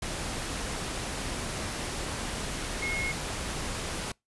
sine tone in noise, 2166 Hz, C#7, 41 cents flat, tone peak -30 dBFS, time 2.82-3.12 s, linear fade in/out 5 ms, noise pink, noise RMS -34 dBFS, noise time 0.02-4.12 s, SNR +1 dB, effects noise-tail reverb RT60 0.2 s tail -26 dB re dry + resampled to 24000 Hz

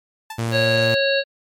sawtooth tone with exponential decay, 880 Hz, A5, in tune, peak -24 dBFS, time 0.3-0.49 s, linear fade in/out 5 ms, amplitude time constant 40 ms
sawtooth tone, 115.1 Hz, A#2, 22 cents flat, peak -17 dBFS, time 0.38-0.95 s, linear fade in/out 10 ms
harmonic tone, 550 Hz, C#5, 14 cents flat, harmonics 1 / 3 / 5 / 7 / 8, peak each -18 / -23 / -25 / -26 / -27 dBFS, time 0.51-1.24 s, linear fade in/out 50 ms
effects MP3 64 kbps

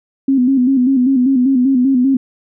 sine tone with vibrato, 259.6 Hz, C4, 13 cents flat, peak -9 dBFS, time 0.28-2.17 s, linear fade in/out 5 ms, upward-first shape square, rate 5.1 Hz, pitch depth 73 cents each way, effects none

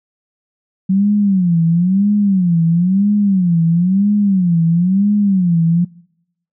sine tone with vibrato, 185 Hz, F#3, in tune, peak -10 dBFS, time 0.89-5.85 s, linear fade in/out 10 ms, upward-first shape sine, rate 1 Hz, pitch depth 200 cents each way, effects noise-tail reverb RT60 0.8 s tail -25 dB re dry

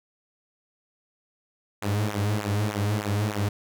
sawtooth tone with flanger, 103.83 Hz, G#2, in tune, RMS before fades -26 dBFS, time 1.82-3.49 s, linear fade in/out 5 ms, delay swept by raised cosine 0.2 to 6.1 ms, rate 3.3 Hz, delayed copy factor -0.8, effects none

